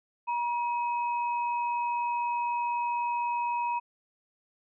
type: tone pair together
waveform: sine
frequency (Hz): 956 / 2547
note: A#5 / D#7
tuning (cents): +43 / +40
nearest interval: octave + perfect fourth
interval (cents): 1697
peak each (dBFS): -27 / -39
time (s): 0.27-3.8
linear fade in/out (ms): 20
effects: none